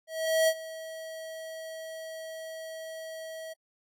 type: tone with ADSR envelope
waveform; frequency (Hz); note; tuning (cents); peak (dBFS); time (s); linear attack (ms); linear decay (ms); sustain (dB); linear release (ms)
square; 643; E5; -43; -21; 0.07-3.54; 410; 55; -18; 17
effects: AAC 64 kbps